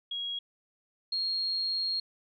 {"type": "tone pair in turn", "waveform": "sine", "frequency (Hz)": [3300, 4259], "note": ["G#7", "C8"], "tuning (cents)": [-12, 30], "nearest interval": "major third", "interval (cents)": 442, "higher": "second", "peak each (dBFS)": [-32, -28], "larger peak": "second", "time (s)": [[0.11, 0.39], [1.12, 2]], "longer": "second", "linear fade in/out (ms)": 5, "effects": []}